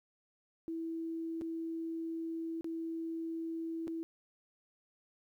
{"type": "tone with dropouts", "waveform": "sine", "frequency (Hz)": 328, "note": "E4", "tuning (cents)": -9, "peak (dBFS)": -36, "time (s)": [0.68, 4.03], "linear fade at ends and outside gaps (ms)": 0, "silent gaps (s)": [[1.412, 1.418], [2.61, 2.644], [3.872, 3.879]], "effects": ["12-bit"]}